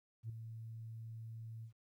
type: tone with ADSR envelope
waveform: sine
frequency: 112.9 Hz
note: A2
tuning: 45 cents sharp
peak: -37 dBFS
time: 0.23-1.73 s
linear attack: 66 ms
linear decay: 6 ms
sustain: -8 dB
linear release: 95 ms
effects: tanh soft clip ceiling -36 dBFS + 13-bit